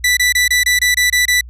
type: tone bursts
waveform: sawtooth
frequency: 1975.5 Hz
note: B6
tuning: in tune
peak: -7 dBFS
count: 9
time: 0.04-1.41 s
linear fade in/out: 5 ms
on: 130 ms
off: 25 ms
effects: added 60 Hz sine -31 dBFS peak until 1.49 s + resampled to 32000 Hz